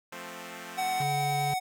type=chord; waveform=5% pulse; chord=F major; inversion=none; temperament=equal; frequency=174.61 / 220 / 261.6 Hz; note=F3 / A3 / C4; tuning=0 / 0 / 0 cents; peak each=-33 dBFS; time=0.12-1.03 s; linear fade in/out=5 ms
type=tone with vibrato; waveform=square; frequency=747 Hz; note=F#5; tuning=16 cents sharp; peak=-28 dBFS; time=0.77-1.6 s; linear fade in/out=20 ms; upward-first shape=sine; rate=9.6 Hz; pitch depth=13 cents each way
type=tone; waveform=square; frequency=142.6 Hz; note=C#3; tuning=49 cents sharp; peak=-32 dBFS; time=1-1.54 s; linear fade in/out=5 ms
effects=none

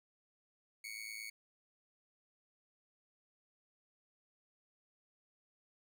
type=tone with amplitude modulation; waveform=sawtooth; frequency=2217 Hz; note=C#7; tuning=in tune; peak=-37 dBFS; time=0.84-1.3 s; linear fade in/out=5 ms; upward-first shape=sine; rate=109 Hz; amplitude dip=80%; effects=none

